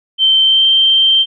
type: tone with pitch glide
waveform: sine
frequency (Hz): 3111 to 3138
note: G7 to G7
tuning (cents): -14 to +1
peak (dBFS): -7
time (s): 0.18-1.26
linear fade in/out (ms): 50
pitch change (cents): +15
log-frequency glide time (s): 0.43-0.66
effects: none